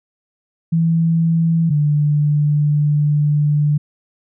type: tone pair in turn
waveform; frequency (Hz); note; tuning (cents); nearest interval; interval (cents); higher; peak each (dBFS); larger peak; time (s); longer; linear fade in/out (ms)
sine; 164.81 / 148.02; E3 / D3; 0 / +14; major second; 186; first; -12; neither; 0.72-1.7 / 1.7-3.78; second; 10
effects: none